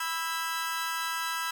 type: chord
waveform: sawtooth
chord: E major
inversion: second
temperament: equal with one note detuned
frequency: 987.8 / 1318.5 / 1618.6 Hz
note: B5 / E6 / G#6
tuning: 0 / 0 / -45 cents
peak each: -31 / -30 / -32 dBFS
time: 0-1.51 s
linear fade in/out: 5 ms
effects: none